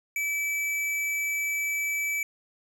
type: tone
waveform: square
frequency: 2305 Hz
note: D7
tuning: 33 cents flat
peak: -27 dBFS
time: 0.16-2.23 s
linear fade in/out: 2 ms
effects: none